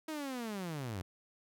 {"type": "linear sweep", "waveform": "sawtooth", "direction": "down", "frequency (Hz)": [320.5, 84.4], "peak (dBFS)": -34, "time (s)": [0.08, 1.02], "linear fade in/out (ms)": 5, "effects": []}